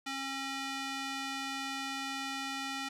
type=tone with band-pass filter; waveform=square; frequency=270.9 Hz; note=C#4; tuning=40 cents flat; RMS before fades=-38 dBFS; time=0.06-2.89 s; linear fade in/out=10 ms; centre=3000 Hz; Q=0.67; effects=none